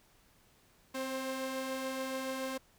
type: tone pair together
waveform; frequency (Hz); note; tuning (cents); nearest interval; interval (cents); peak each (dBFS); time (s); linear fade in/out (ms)
sawtooth; 261.6 / 530.2; C4 / C5; 0 / +23; octave; 1223; -35 / -34; 0.94-2.58; 10
effects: pink hiss -66 dBFS RMS until 2.78 s